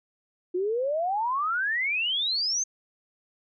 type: exponential sweep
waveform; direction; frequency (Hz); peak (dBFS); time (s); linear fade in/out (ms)
sine; up; 349.2 to 6420; -24; 0.54-2.64; 10
effects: none